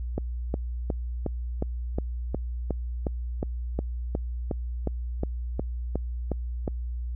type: click train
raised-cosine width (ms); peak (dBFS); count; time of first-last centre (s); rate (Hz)
2; -14; 19; 0.18-6.678; 2.77
effects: added 60 Hz sine -29 dBFS peak until 7.15 s

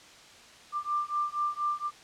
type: beating tone pair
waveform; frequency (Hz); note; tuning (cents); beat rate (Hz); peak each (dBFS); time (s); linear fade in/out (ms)
sine; 1185 / 1189.2; D6 / D6; +15 / +21; 4.2; -31; 0.72-1.91; 50
effects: white hiss -52 dBFS RMS until 2.03 s + low-pass 6000 Hz 12 dB/octave

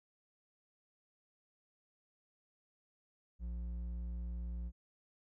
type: tone with hard clipping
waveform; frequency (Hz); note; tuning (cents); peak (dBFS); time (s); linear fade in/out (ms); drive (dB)
sine; 58.9; A#1; +19; -40; 3.39-4.72; 50; 6
effects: none

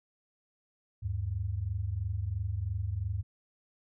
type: tone pair together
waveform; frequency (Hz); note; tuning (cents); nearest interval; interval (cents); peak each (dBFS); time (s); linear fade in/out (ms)
sine; 77.78 / 100.76; D#2 / G2; 0 / +48; major third; 448; -35 / -32; 1.02-3.23; 20
effects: none

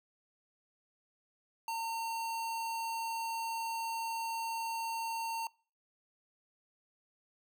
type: tone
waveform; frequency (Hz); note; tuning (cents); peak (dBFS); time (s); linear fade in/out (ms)
square; 911; A#5; -40; -35; 1.68-5.47; 2
effects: noise-tail reverb RT60 0.4 s tail -24 dB re dry

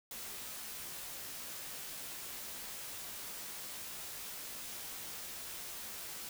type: noise with comb filter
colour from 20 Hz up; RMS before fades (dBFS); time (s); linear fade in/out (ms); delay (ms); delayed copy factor
white; -45; 0.11-6.29; 2; 16; -0.55
effects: none

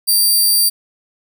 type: tone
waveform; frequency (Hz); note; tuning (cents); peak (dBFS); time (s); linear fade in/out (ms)
10% pulse; 4699; D8; 0; -4; 0.07-0.7; 20
effects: none

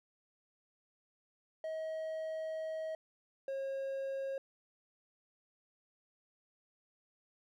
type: tone pair in turn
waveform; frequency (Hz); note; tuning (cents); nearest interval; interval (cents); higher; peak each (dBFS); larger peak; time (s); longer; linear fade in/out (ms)
triangle; 636 / 541.3; D#5 / C#5; +38 / -41; minor third; 279; first; -35 / -34; second; 1.64-2.95 / 3.48-4.38; first; 2
effects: none

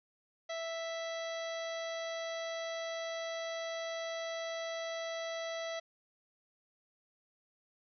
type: harmonic tone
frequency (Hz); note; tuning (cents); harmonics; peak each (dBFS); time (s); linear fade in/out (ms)
659.3; E5; 0; 1 / 2 / 3 / 4 / 5 / 6 / 7 / 8 / 9; -38 / -48 / -45 / -56 / -49 / -51 / -56 / -61 / -53; 0.49-5.8; 10
effects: none

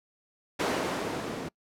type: noise with low-pass filter sweep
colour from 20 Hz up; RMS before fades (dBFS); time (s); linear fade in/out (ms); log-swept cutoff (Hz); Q
violet; -32; 0.59-1.49; 10; 460 to 230; 0.9
effects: noise-tail reverb RT60 0.1 s tail -25 dB re dry

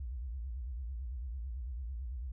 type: tone with vibrato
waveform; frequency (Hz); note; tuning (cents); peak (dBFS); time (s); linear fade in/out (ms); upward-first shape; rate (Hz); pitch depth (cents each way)
sine; 61.74; B1; 0; -37; 0-2.32; 5; sine; 9; 200
effects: none

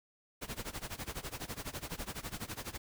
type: noise with tremolo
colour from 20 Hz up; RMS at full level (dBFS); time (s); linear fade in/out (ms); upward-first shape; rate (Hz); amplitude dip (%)
pink; -39; 0.41-2.78; 20; sine; 12; 90
effects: none

